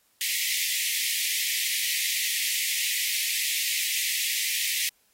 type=high-pass noise; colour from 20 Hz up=pink; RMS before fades=-28 dBFS; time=0.21-4.89 s; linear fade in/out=0 ms; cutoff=1900 Hz; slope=96 dB/octave; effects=white hiss -66 dBFS RMS until 5.13 s + AAC 48 kbps